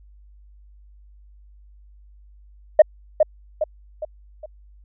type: tone with echo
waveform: sine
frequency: 617 Hz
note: D#5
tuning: 15 cents flat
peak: -3 dBFS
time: 2.79-2.82 s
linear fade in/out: 5 ms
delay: 410 ms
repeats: 4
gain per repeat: -7 dB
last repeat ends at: 4.46 s
effects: tanh soft clip ceiling -2 dBFS + added 50 Hz sine -46 dBFS peak until 4.84 s